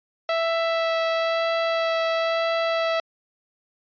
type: tone with vibrato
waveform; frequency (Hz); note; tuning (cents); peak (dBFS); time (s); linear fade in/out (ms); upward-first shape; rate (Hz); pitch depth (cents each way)
sawtooth; 659.3; E5; 0; -17; 0.29-3; 2; sine; 1; 8
effects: resampled to 11025 Hz